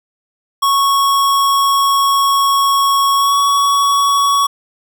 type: tone with pitch glide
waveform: square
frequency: 1106 to 1122.1 Hz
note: C#6 to C#6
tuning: -4 to +21 cents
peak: -11 dBFS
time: 0.62-4.47 s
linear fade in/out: 10 ms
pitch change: +25 cents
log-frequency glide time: 3.16-3.35 s
effects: none